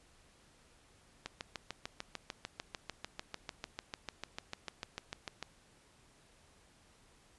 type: click train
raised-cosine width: 0.2 ms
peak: -22 dBFS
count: 29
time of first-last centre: 1.26-5.427 s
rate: 6.72 Hz
effects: pink hiss -65 dBFS RMS until 7.38 s + resampled to 24000 Hz